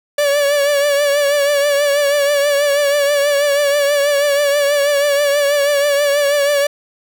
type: tone with vibrato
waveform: 45% pulse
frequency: 573 Hz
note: D5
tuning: 43 cents flat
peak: -12 dBFS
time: 0.18-6.67 s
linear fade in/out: 5 ms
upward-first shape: triangle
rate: 6.2 Hz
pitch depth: 56 cents each way
effects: none